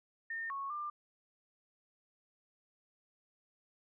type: tone with pitch steps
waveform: sine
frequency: 1821 / 1103 / 1193 Hz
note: A#6 / C#6 / D6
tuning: -41 / -9 / +27 cents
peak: -37 dBFS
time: 0.3-0.9 s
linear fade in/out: 5 ms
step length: 200 ms
effects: none